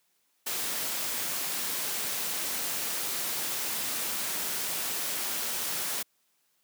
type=noise; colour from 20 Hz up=white; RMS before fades=-32 dBFS; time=0.46-6.03 s; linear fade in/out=10 ms; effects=white hiss -72 dBFS RMS until 6.63 s + high-pass 150 Hz 12 dB/octave